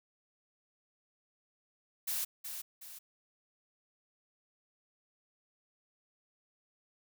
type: noise with echo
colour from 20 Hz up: blue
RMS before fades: -35 dBFS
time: 2.07-2.25 s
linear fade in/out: 10 ms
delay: 370 ms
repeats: 2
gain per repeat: -7 dB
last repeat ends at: 2.99 s
effects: none